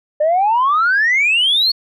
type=exponential sweep; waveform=sine; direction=up; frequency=588 to 4435 Hz; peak=-10 dBFS; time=0.2-1.72 s; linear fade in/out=10 ms; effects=tanh soft clip ceiling -8 dBFS